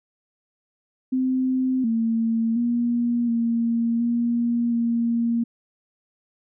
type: tone with pitch steps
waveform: sine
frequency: 258.5 / 227.1 / 238.2 / 232 / 236.4 / 233.4 Hz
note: C4 / A#3 / A#3 / A#3 / A#3 / A#3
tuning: -21 / -45 / +38 / -8 / +24 / +2 cents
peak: -19 dBFS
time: 1.12-5.44 s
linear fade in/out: 10 ms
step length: 720 ms
effects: none